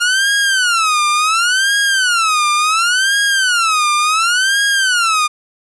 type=tone with vibrato; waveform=sawtooth; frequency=1400 Hz; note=F6; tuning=4 cents sharp; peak=-8 dBFS; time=0-5.28 s; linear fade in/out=20 ms; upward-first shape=sine; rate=0.7 Hz; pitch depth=270 cents each way; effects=resampled to 24000 Hz + 8-bit